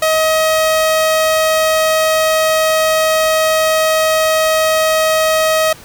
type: tone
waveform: sawtooth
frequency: 633 Hz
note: D#5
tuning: 30 cents sharp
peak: -7 dBFS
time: 0.02-5.73 s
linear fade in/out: 5 ms
effects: pink hiss -38 dBFS RMS until 5.84 s